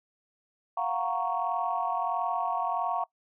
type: chord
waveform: sine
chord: Gb major seventh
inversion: third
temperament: equal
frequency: 698.5 / 740 / 932.3 / 1108.7 Hz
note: F5 / Gb5 / Bb5 / Db6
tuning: 0 / 0 / 0 / 0 cents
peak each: -32 dBFS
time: 0.77-3.04 s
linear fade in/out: 5 ms
effects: noise-tail reverb RT60 0.1 s tail -21 dB re dry + tanh soft clip ceiling -16 dBFS